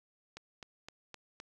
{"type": "click train", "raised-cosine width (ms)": 0.2, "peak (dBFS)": -28, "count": 5, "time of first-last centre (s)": [0.37, 1.401], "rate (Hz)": 3.88, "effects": []}